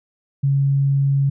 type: tone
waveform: sine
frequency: 138.59 Hz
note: C#3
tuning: in tune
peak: -14 dBFS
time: 0.43-1.3 s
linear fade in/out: 10 ms
effects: none